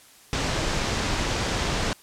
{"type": "low-pass noise", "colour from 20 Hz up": "pink", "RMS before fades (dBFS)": -26, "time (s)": [0.33, 1.93], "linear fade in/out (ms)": 0, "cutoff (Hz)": 7100, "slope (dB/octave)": 24, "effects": ["white hiss -52 dBFS RMS until 2.02 s", "low-pass 12000 Hz 12 dB/octave"]}